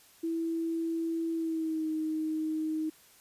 sine tone with pitch glide, 329.6 to 313.4 Hz, E4 to D#4, 0 to +13 cents, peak -29 dBFS, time 0.23-2.9 s, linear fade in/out 10 ms, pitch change -87 cents, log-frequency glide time 1.32-1.89 s, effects white hiss -59 dBFS RMS until 3.2 s + resampled to 32000 Hz

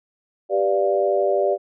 sine chord, G dominant seventh, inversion none, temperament equal, 392 / 493.9 / 587.3 / 698.5 Hz, G4 / B4 / D5 / F5, 0 / 0 / 0 / 0 cents, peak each -21 / -26 / -20 / -25 dBFS, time 0.49-1.58 s, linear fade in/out 50 ms, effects none

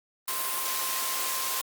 sine tone in noise, 1051 Hz, C6, 7 cents sharp, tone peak -36 dBFS, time 0.28-1.61 s, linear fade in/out 0 ms, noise white, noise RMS -30 dBFS, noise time 0.28-1.61 s, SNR -9 dB, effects high-pass 400 Hz 12 dB/octave + Opus 32 kbps

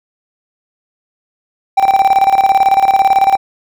triangle tone with tremolo, 780 Hz, G5, 9 cents flat, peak -3 dBFS, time 1.77-3.37 s, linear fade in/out 10 ms, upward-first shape square, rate 18 Hz, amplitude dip 70%, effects none

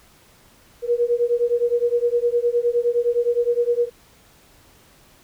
sine beating tone pair, 473.3 / 483 Hz, A#4 / B4, +26 / -39 cents, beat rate 9.7 Hz, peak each -20 dBFS, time 0.82-3.9 s, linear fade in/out 50 ms, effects pink hiss -53 dBFS RMS until 5.23 s

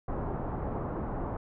pink low-pass noise, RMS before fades -34 dBFS, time 0.08-1.37 s, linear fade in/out 5 ms, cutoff 1100 Hz, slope 24 dB/octave, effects none

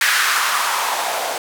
blue noise with band-pass filter sweep, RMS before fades -19 dBFS, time 0.01-1.38 s, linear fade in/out 2 ms, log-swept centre 1700 to 610 Hz, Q 2.8, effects none

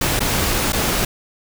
pink noise with dropouts, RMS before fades -19 dBFS, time 0.01-1.05 s, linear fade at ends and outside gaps 5 ms, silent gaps 0.194-0.204 / 0.723-0.73 s, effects none

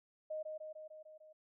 sine tone with echo, 621 Hz, D#5, 3 cents flat, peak -38 dBFS, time 0.3-0.43 s, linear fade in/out 10 ms, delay 150 ms, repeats 6, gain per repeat -3 dB, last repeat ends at 1.33 s, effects none

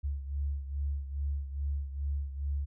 sine beating tone pair, 70.1 / 72.5 Hz, C#2 / D2, +20 / -22 cents, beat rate 2.4 Hz, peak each -32 / -38 dBFS, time 0.03-2.66 s, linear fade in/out 20 ms, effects none

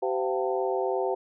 harmonic tone with a mistuned harmonic, 128.4 Hz, C3, 32 cents flat, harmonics 3 / 4 / 5 / 6 / 7, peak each -28 / -30 / -32 / -34 / -35 dBFS, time 0.02-1.15 s, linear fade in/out 10 ms, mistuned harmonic 5, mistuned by +120 cents, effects none

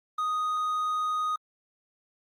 triangle tone, 1244.5 Hz, D#6, in tune, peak -24 dBFS, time 0.18-1.36 s, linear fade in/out 5 ms, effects Opus 32 kbps

